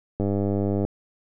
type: click train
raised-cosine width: 2 ms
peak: -12 dBFS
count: 66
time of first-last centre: 0.2-0.85 s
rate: 100 Hz
effects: none